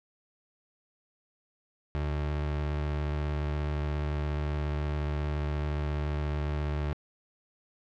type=tone with vibrato; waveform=30% pulse; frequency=74.4 Hz; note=D2; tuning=23 cents sharp; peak=-26 dBFS; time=1.95-6.93 s; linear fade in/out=0 ms; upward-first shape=triangle; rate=17 Hz; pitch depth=21 cents each way; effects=low-pass 3000 Hz 12 dB/octave